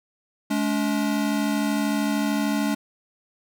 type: tone pair together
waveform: square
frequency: 212.2 / 285.4 Hz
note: G#3 / D4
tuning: +38 / -49 cents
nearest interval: perfect fourth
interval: 513 cents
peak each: -25 dBFS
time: 0.5-2.75 s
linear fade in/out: 10 ms
effects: none